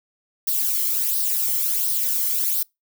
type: noise with flanger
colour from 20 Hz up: violet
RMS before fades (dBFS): -22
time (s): 0.47-2.63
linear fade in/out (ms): 5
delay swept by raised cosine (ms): 0.2 to 0.97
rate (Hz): 1.4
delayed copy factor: +0.6
effects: noise-tail reverb RT60 0.2 s tail -26 dB re dry